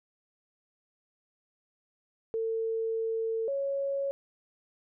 sine tone pair in turn, 450 / 553.8 Hz, A4 / C#5, +39 / -2 cents, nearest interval major third, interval 359 cents, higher second, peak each -28 dBFS, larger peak neither, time 2.34-3.48 / 3.48-4.11 s, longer first, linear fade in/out 0 ms, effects none

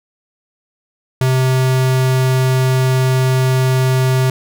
square tone, 129.9 Hz, C3, 12 cents flat, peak -12 dBFS, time 1.21-4.3 s, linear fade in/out 2 ms, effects none

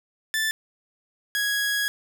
sawtooth tone pair in turn, 1760 / 1661.2 Hz, A6 / G#6, 0 / 0 cents, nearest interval minor second, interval 100 cents, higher first, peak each -19 dBFS, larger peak neither, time 0.34-0.51 / 1.35-1.88 s, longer second, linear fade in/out 0 ms, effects none

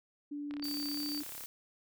sine tone with pitch glide, 290.6 to 293.8 Hz, D4 to D4, -18 to +1 cents, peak -37 dBFS, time 0.31-1.23 s, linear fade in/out 10 ms, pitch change +19 cents, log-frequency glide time 0.9-1.06 s
click train, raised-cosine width 0.3 ms, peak -32 dBFS, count 33, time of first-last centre 0.51-1.438 s, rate 34.5 Hz
sine tone, 4613 Hz, D8, 32 cents flat, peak -38 dBFS, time 0.62-1.2 s, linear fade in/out 5 ms
blue noise, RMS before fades -45 dBFS, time 0.64-1.46 s, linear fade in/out 0 ms
effects none

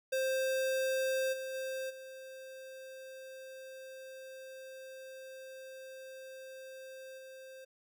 square tone with level steps, 526 Hz, C5, 9 cents sharp, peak -31 / -39 / -37 / -47 / -49 dBFS, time 0.12-7.65 s, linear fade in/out 10 ms, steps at 1.32 / 1.53 / 1.89 / 7.17 s, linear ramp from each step 20 ms, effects none

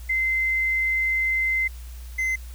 sine / triangle tone pair in turn, 2070 / 2060 Hz, C7 / C7, -19 / -28 cents, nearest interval unison, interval 9 cents, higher first, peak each -20 dBFS, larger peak neither, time 0.09-1.68 / 2.18-2.36 s, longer first, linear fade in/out 10 ms, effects added 60 Hz sine -35 dBFS peak until 2.54 s + white hiss -50 dBFS RMS until 2.54 s

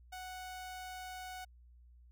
sawtooth tone, 740 Hz, F#5, in tune, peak -40 dBFS, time 0.12-1.45 s, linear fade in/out 10 ms, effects added 60 Hz sine -57 dBFS peak until 2.11 s

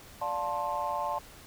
sine chord, D minor seventh, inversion none, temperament just, 587.3 / 704.8 / 881 / 1057.2 Hz, D5 / F5 / A5 / C6, 0 / +16 / +2 / +18 cents, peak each -36 / -36 / -32 / -34 dBFS, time 0.21-1.19 s, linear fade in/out 10 ms, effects tanh soft clip ceiling -20 dBFS + pink hiss -51 dBFS RMS until 1.46 s

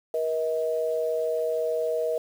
sine tone pair together, 476.8 / 636 Hz, A#4 / D#5, +39 / +38 cents, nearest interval perfect fourth, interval 499 cents, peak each -26 / -27 dBFS, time 0.14-2.18 s, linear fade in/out 2 ms, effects 8-bit

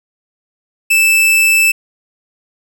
45% pulse tone, 2637 Hz, E7, in tune, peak -8 dBFS, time 0.9-1.72 s, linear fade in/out 10 ms, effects none

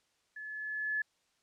sine tone with level ramp, 1718 Hz, A6, 42 cents flat, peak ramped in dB -42 to -29 dBFS, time 0.36-1.02 s, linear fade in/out 5 ms, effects white hiss -74 dBFS RMS until 1.42 s + low-pass 7000 Hz 12 dB/octave

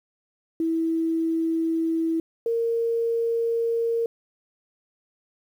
sine tone pair in turn, 326.7 / 462 Hz, E4 / A#4, -15 / -16 cents, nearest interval tritone, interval 599 cents, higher second, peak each -21 dBFS, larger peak neither, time 0.6-2.2 / 2.46-4.06 s, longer neither, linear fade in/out 2 ms, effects 9-bit

